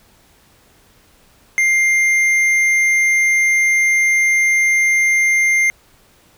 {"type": "tone with tanh clipping", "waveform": "sine", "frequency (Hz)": 2100, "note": "C7", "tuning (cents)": 6, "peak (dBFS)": -13, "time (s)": [1.58, 5.7], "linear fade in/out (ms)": 0, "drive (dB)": 9, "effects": ["pink hiss -52 dBFS RMS until 6.37 s"]}